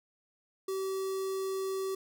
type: tone with notch filter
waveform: square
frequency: 383.7 Hz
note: G4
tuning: 37 cents flat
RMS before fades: -34 dBFS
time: 0.68-1.95 s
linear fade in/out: 5 ms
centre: 2300 Hz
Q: 0.76
effects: none